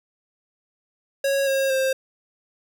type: tone with pitch steps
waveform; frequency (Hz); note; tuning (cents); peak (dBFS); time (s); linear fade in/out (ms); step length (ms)
square; 551 / 540 / 529.2; C#5 / C#5 / C5; -11 / -45 / +20; -20; 1.24-1.93; 5; 230
effects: none